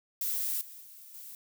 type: noise with level steps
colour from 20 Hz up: violet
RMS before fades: -32 / -48 / -51 / -46 dBFS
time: 0.21-1.35 s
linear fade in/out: 2 ms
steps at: 0.61 / 0.81 / 1.14 s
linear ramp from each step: 2 ms
effects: none